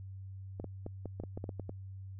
clicks, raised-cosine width 2 ms, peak -27 dBFS, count 11, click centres 0.599 / 0.643 / 0.864 / 1.057 / 1.2 / 1.237 / 1.375 / 1.441 / 1.492 / 1.597 / 1.694 s, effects added 96 Hz sine -43 dBFS peak until 2.19 s

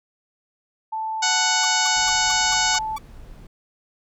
sine tone with pitch glide, 880 to 873.9 Hz, A5 to A5, 0 to -12 cents, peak -24 dBFS, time 0.92-2.97 s, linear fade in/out 10 ms, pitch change -12 cents, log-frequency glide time 1.56-1.97 s
harmonic tone, 740 Hz, F#5, in tune, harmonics 1 / 2 / 3 / 4 / 5 / 6 / 7 / 8 / 9 / 10, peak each -30 / -25 / -28 / -28 / -29 / -27 / -28 / -29 / -27 / -28 dBFS, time 1.22-2.79 s, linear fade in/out 10 ms
sawtooth tone bursts, 1146 Hz, D6, 43 cents flat, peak -27 dBFS, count 7, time 1.63-2.984 s, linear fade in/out 5 ms, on 22 ms, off 200 ms
brown noise, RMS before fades -42 dBFS, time 1.96-3.47 s, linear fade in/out 5 ms
effects none

